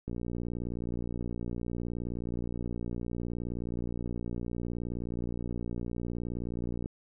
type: click train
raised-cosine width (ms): 3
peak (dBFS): -23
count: 403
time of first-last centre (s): 0.08-6.859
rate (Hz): 59.3
effects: none